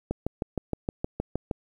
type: click train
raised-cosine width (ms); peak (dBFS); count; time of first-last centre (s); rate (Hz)
2; -14; 10; 0.11-1.512; 6.42
effects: 9-bit